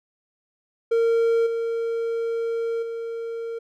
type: tone with level steps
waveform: triangle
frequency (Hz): 460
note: A#4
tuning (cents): -23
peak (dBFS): -15 / -21 / -26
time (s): 0.91-3.59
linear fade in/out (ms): 10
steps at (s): 1.46 / 2.82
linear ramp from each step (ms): 10
effects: none